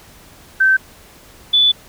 sine tone pair in turn, 1547 / 3473 Hz, G6 / A7, -23 / -23 cents, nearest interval octave + major second, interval 1400 cents, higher second, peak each -9 dBFS, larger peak neither, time 0.6-0.77 / 1.53-1.72 s, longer second, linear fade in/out 10 ms, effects pink hiss -44 dBFS RMS until 1.88 s

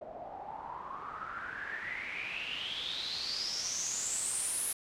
white noise with low-pass filter sweep, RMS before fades -38 dBFS, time 0.01-4.73 s, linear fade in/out 5 ms, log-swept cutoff 620 to 11000 Hz, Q 9.3, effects none

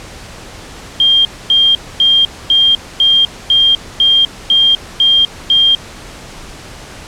sine tone bursts, 3200 Hz, G7, 35 cents sharp, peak -6 dBFS, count 10, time 1-5.75 s, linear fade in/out 2 ms, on 250 ms, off 250 ms, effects pink hiss -32 dBFS RMS until 7.07 s + low-pass 8000 Hz 12 dB/octave

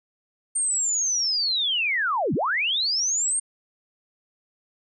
sine linear two-way sweep, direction down then up, 8800 to 118.3 to 8800 Hz, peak -21 dBFS, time 0.55-3.4 s, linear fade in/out 10 ms, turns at 2.34 s, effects none

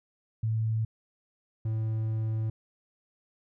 sine / triangle tone pair in turn, 111 / 110.38 Hz, A2 / A2, +16 / +6 cents, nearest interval unison, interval 10 cents, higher first, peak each -25 dBFS, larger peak neither, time 0.43-0.85 / 1.65-2.5 s, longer second, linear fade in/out 5 ms, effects none

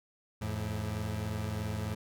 30% pulse tone pair together, 84.4 / 107.6 Hz, E2 / A2, +41 / -38 cents, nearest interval major third, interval 421 cents, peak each -35 / -32 dBFS, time 0.41-1.95 s, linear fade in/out 10 ms, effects none

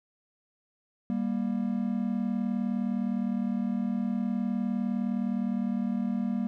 triangle tone pair together, 197.24 / 236.8 Hz, G3 / A#3, +11 / +27 cents, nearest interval minor third, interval 316 cents, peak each -28 / -27 dBFS, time 1.1-6.47 s, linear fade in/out 0 ms, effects none

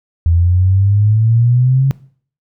sine exponential sweep, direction up, 82.41 to 137.2 Hz, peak -8 dBFS, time 0.26-1.91 s, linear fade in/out 0 ms, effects noise-tail reverb RT60 0.5 s tail -20 dB re dry

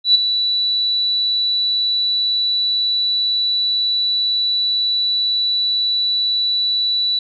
sine tone with ADSR envelope, 3951 Hz, B7, in tune, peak -6 dBFS, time 0.04-7.19 s, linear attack 110 ms, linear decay 10 ms, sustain -9 dB, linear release 4 ms, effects none

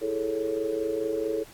sine chord, A major seventh, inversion second, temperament equal, 329.6 / 415.3 / 440 / 554.4 Hz, E4 / G#4 / A4 / C#5, 0 / 0 / 0 / 0 cents, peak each -33 / -33 / -28 / -34 dBFS, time 0.01-1.44 s, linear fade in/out 20 ms, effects pink hiss -50 dBFS RMS until 1.53 s + AAC 64 kbps

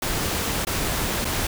pink noise with dropouts, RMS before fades -25 dBFS, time 0.02-1.47 s, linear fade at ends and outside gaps 5 ms, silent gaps 0.65-0.669 / 1.247-1.251 s, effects none

